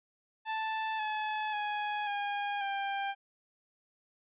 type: tone with pitch steps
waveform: sawtooth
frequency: 880 / 857.4 / 835.4 / 814 / 793.1 Hz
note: A5 / A5 / G#5 / G#5 / G5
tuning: 0 / -45 / +10 / -35 / +20 cents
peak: -28 dBFS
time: 0.45-3.15 s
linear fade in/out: 50 ms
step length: 540 ms
effects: resampled to 8000 Hz